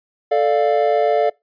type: chord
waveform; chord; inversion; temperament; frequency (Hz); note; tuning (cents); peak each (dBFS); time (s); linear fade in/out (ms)
triangle; D minor; second; equal with one note detuned; 440 / 590.7 / 698.5; A4 / D5 / F5; 0 / +10 / 0; -16; 0.31-1.3; 10
effects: noise-tail reverb RT60 0.2 s tail -24 dB re dry + resampled to 11025 Hz